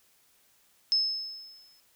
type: tone with exponential decay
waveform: sine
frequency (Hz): 5210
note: E8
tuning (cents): -21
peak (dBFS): -20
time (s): 0.92-1.8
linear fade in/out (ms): 0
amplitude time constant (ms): 190
effects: white hiss -65 dBFS RMS until 1.95 s